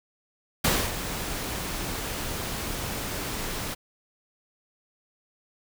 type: noise with ADSR envelope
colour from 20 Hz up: pink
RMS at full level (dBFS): -21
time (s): 0.64-3.75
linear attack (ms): 8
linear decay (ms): 260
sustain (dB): -11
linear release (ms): 18
effects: none